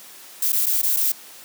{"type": "noise with dropouts", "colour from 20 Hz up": "violet", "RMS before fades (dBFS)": -20, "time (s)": [0.42, 1.12], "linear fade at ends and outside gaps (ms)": 5, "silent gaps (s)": [[0.522, 0.528], [0.66, 0.665], [0.817, 0.83], [0.965, 0.969]], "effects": ["white hiss -43 dBFS RMS until 1.44 s", "high-pass 200 Hz 12 dB/octave"]}